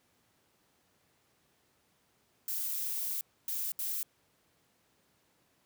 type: noise bursts at uneven times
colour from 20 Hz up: violet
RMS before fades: -35 dBFS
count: 3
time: 2.48-3.21 / 3.48-3.72 / 3.79-4.03 s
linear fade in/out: 2 ms
effects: pink hiss -71 dBFS RMS until 5.65 s + high-pass 100 Hz 12 dB/octave